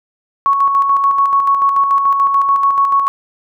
sine tone with tremolo, 1108.7 Hz, C#6, in tune, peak -8 dBFS, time 0.46-3.08 s, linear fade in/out 0 ms, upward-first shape square, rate 6.9 Hz, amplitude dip 40%, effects none

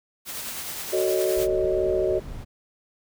white noise with tremolo, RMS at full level -32 dBFS, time 0.25-1.48 s, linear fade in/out 50 ms, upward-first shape triangle, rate 9.6 Hz, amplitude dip 35%
sine chord, D# half-diminished seventh, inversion first, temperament just, 373.4 / 448 / 560 / 622.3 Hz, F#4 / A4 / C#5 / D#5, +16 / +31 / +18 / 0 cents, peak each -23 / -29 / -29 / -26 dBFS, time 0.92-2.2 s, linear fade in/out 20 ms
brown noise, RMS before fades -36 dBFS, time 1.36-2.45 s, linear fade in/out 20 ms
effects none

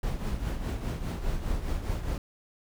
brown noise with tremolo, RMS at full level -28 dBFS, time 0.03-2.18 s, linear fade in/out 2 ms, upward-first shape triangle, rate 4.9 Hz, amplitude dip 65%, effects none

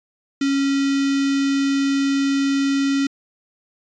square tone with notch filter, 275.9 Hz, C#4, 8 cents flat, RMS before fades -19 dBFS, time 0.41-3.07 s, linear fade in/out 5 ms, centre 820 Hz, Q 1.1, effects resampled to 16000 Hz

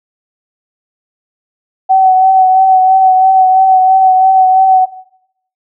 sine tone with vibrato, 756 Hz, F#5, 37 cents sharp, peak -4 dBFS, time 1.89-4.86 s, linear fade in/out 20 ms, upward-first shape sine, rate 3 Hz, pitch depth 21 cents each way, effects noise-tail reverb RT60 0.7 s tail -17 dB re dry

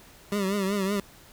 25% pulse tone with vibrato, 197.4 Hz, G3, 12 cents sharp, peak -21 dBFS, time 0.32-1 s, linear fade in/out 2 ms, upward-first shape triangle, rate 5.3 Hz, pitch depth 100 cents each way, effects pink hiss -52 dBFS RMS until 1.32 s

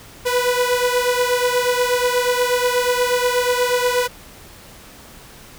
sawtooth beating tone pair, 490.9 / 499.2 Hz, B4 / B4, -10 / +19 cents, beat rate 8.3 Hz, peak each -14 / -17 dBFS, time 0.25-4.08 s, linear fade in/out 20 ms, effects pink hiss -42 dBFS RMS until 5.58 s

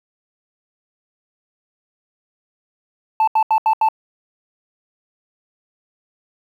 sine tone bursts, 879 Hz, A5, 2 cents flat, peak -9 dBFS, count 5, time 3.2-3.887 s, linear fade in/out 2 ms, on 75 ms, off 78 ms, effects tanh soft clip ceiling -11 dBFS + 8-bit

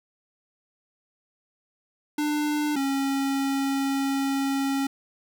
square tone pair in turn, 298.3 / 273.6 Hz, D4 / C#4, +27 / -23 cents, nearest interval minor second, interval 150 cents, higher first, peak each -24 dBFS, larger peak neither, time 2.18-2.76 / 2.76-4.87 s, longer second, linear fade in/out 5 ms, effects none

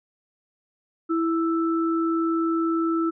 sine tone pair together, 329.6 / 1320.9 Hz, E4 / E6, 0 / +3 cents, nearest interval 2 octaves, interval 2403 cents, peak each -21 / -28 dBFS, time 1.09-3.11 s, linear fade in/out 20 ms, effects none

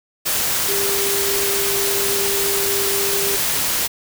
sine tone in noise, 398.1 Hz, G4, 27 cents sharp, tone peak -23 dBFS, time 0.68-3.37 s, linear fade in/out 20 ms, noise white, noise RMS -20 dBFS, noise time 0.25-3.88 s, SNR -6 dB, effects none

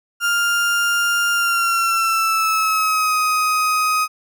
35% pulse tone with pitch glide, 1401 to 1255.4 Hz, F6 to D#6, +5 to +15 cents, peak -14 dBFS, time 0.2-4.08 s, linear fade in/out 50 ms, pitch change -190 cents, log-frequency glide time 1.32-3.16 s, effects none

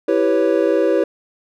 triangle chord, C# half-diminished seventh, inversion first, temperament equal, 329.6 / 392 / 493.9 / 554.4 Hz, E4 / G4 / B4 / C#5, 0 / 0 / 0 / 0 cents, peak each -17 dBFS, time 0.08-1.04 s, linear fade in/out 5 ms, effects none

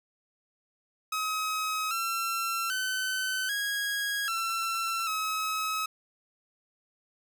sawtooth tone with pitch steps, 1272 / 1350 / 1521 / 1648 / 1346 / 1281 Hz, D#6 / E6 / F#6 / G#6 / E6 / E6, +38 / +41 / +47 / -14 / +36 / -50 cents, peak -25 dBFS, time 1.12-5.86 s, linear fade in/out 5 ms, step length 790 ms, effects none

